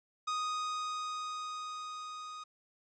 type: tone with level ramp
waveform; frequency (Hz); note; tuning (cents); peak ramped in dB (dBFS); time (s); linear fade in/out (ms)
45% pulse; 1244.5; D#6; 0; -32 to -43; 0.27-2.44; 10
effects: resampled to 16000 Hz + 11-bit